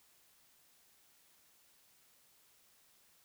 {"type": "silence", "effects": ["white hiss -68 dBFS RMS until 3.24 s"]}